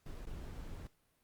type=noise with dropouts; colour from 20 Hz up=brown; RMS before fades=-45 dBFS; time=0.06-0.87 s; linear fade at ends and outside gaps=2 ms; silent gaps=0.255-0.269 s; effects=pink hiss -75 dBFS RMS until 1.23 s + Opus 48 kbps